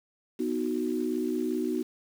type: chord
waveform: sine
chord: B major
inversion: none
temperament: equal with one note detuned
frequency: 246.9 / 312.4 / 370 Hz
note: B3 / D#4 / F#4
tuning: 0 / +7 / 0 cents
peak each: -31 dBFS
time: 0.39-1.83 s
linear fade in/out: 10 ms
effects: 8-bit